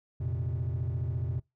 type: chord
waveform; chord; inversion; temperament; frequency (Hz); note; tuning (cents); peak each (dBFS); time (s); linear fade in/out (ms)
triangle; F suspended fourth; none; just; 87.31 / 116.41 / 130.96; F2 / Bb2 / C3; 0 / -2 / +2; -31; 0.2-1.4; 10
effects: noise-tail reverb RT60 0.2 s tail -23 dB re dry + tanh soft clip ceiling -22 dBFS